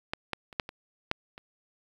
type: clicks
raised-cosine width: 0.3 ms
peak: -14 / -14 / -30 / -11 / -24 / -10 / -28 dBFS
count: 7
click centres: 0.135 / 0.333 / 0.528 / 0.598 / 0.691 / 1.114 / 1.379 s
effects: 8-bit